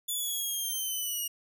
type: linear sweep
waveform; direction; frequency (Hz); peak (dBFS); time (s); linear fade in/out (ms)
5% pulse; down; 3481 to 2860; -23; 0.08-1.28; 10
effects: none